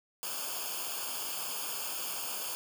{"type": "noise with comb filter", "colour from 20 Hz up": "white", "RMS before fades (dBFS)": -37, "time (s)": [0.23, 2.55], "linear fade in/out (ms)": 0, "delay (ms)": 0.51, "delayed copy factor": -0.9, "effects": []}